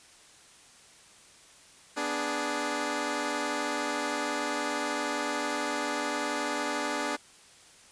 10% pulse chord, G# diminished, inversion first, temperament equal, 246.9 / 293.7 / 415.3 Hz, B3 / D4 / G#4, 0 / 0 / 0 cents, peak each -28 / -23 / -27 dBFS, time 1.96-7.17 s, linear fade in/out 20 ms, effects white hiss -55 dBFS RMS until 7.91 s + resampled to 22050 Hz

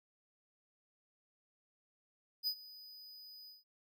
square tone with ADSR envelope, 4978 Hz, D#8, in tune, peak -32 dBFS, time 2.43-3.64 s, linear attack 43 ms, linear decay 71 ms, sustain -20 dB, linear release 160 ms, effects none

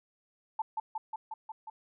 sine tone with echo, 880 Hz, A5, in tune, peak -28 dBFS, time 0.59-0.62 s, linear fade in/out 5 ms, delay 180 ms, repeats 6, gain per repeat -2 dB, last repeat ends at 1.7 s, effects none

